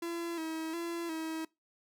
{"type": "tone with vibrato", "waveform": "45% pulse", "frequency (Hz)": 329.6, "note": "E4", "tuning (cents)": 0, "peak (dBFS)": -35, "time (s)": [0.02, 1.45], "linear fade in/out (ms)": 5, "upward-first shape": "square", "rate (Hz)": 1.4, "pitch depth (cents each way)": 48, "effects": ["noise-tail reverb RT60 0.2 s tail -22 dB re dry"]}